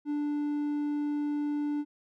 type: tone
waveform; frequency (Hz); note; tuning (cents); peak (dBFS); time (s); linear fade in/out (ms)
triangle; 293.7; D4; 0; -26; 0.05-1.85; 50
effects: none